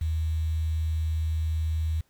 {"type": "tone with quantisation", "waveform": "sine", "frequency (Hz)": 79.5, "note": "D#2", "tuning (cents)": 38, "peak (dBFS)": -24, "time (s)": [0.01, 2.01], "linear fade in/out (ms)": 5, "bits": 8, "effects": ["pink hiss -68 dBFS RMS until 2.09 s"]}